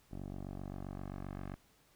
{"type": "tone with low-pass filter sweep", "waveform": "10% pulse", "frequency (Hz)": 47.6, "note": "F#1", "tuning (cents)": 50, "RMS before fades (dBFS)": -44, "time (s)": [0.11, 1.56], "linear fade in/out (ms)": 10, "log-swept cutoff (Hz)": [530, 1800], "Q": 0.91, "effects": ["pink hiss -68 dBFS RMS until 1.95 s"]}